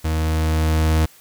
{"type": "tone with level ramp", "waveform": "40% pulse", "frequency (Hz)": 79, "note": "D#2", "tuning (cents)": 27, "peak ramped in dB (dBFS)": [-18, -13], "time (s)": [0.04, 1.06], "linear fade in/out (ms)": 10, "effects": ["white hiss -49 dBFS RMS until 1.2 s"]}